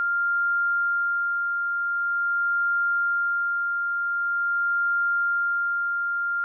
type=tone with tremolo; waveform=sine; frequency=1396.9 Hz; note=F6; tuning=in tune; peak=-20 dBFS; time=0-6.44 s; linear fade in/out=0 ms; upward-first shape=sine; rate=0.45 Hz; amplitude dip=30%; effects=none